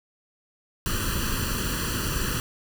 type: noise with comb filter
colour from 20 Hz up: pink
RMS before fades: -27 dBFS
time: 0.86-2.4 s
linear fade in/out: 0 ms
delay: 0.68 ms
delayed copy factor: +0.9
effects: none